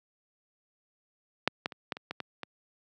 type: clicks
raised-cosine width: 0.3 ms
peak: -6 / -13 / -26 / -14 / -25 / -19 / -18 / -20 dBFS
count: 8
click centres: 1.476 / 1.659 / 1.722 / 1.922 / 1.969 / 2.11 / 2.203 / 2.433 s
effects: high-pass 150 Hz 12 dB/octave